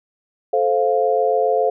sine chord, F major, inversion first, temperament just, 436.5 / 523.8 / 698.5 Hz, A4 / C5 / F5, -14 / +2 / 0 cents, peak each -19 dBFS, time 0.53-1.7 s, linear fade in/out 5 ms, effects none

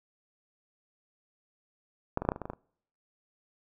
clicks, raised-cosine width 1 ms, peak -13 / -19 / -19 / -8 / -17 / -25 / -22 / -23 / -21 / -29 dBFS, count 10, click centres 2.174 / 2.22 / 2.251 / 2.289 / 2.319 / 2.361 / 2.417 / 2.455 / 2.5 / 2.534 s, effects noise-tail reverb RT60 0.7 s tail -26 dB re dry

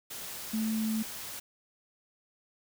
sine tone in noise, 220 Hz, A3, in tune, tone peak -28 dBFS, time 0.53-1.03 s, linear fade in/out 10 ms, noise white, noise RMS -41 dBFS, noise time 0.1-1.4 s, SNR +10 dB, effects none

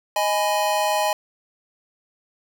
square chord, G# minor, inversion second, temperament just, 623 / 830.6 / 996.7 Hz, D#5 / G#5 / B5, +2 / 0 / +16 cents, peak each -24 / -23 / -27 dBFS, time 0.16-1.13 s, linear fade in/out 2 ms, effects none

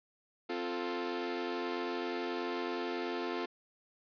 sawtooth chord, F major, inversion second, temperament equal, 261.6 / 349.2 / 440 Hz, C4 / F4 / A4, 0 / 0 / 0 cents, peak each -37 / -33 / -36 dBFS, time 0.49-3.46 s, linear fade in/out 10 ms, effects resampled to 11025 Hz

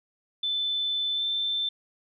sine tone with pitch glide, 3520 to 3549 Hz, A7 to A7, 0 to +14 cents, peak -25 dBFS, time 0.43-1.69 s, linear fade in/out 5 ms, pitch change +14 cents, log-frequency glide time 1.14-1.23 s, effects none

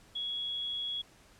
sine tone, 3344 Hz, G#7, 11 cents sharp, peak -33 dBFS, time 0.15-1.02 s, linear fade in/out 10 ms, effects pink hiss -60 dBFS RMS until 1.39 s + low-pass 10000 Hz 12 dB/octave

